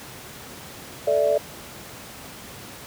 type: chord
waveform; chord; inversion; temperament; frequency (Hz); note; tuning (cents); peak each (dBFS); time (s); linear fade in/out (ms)
sine; A suspended fourth; none; just; 440 / 586.7 / 660; A4 / D5 / E5; 0 / -2 / +2; -24 / -19 / -24; 1.07-1.38; 5
effects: pink hiss -40 dBFS RMS until 2.86 s + high-pass 80 Hz 12 dB/octave